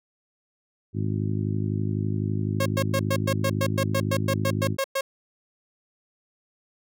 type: harmonic tone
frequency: 51.91 Hz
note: G#1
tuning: in tune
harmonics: 2 / 3 / 4 / 5 / 6 / 7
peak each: -26 / -30 / -32 / -34 / -36 / -37 dBFS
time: 0.93-4.77 s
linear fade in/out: 50 ms
type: tone bursts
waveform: sawtooth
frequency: 542 Hz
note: C#5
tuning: 39 cents flat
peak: -19 dBFS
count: 15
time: 2.6-5.01 s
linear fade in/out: 5 ms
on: 58 ms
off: 110 ms
effects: none